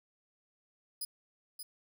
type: tone with echo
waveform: 10% pulse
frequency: 4978 Hz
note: D#8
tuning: in tune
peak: -29 dBFS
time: 1.01-1.05 s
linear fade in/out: 5 ms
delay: 580 ms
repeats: 1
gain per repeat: -6 dB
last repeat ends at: 1.63 s
effects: none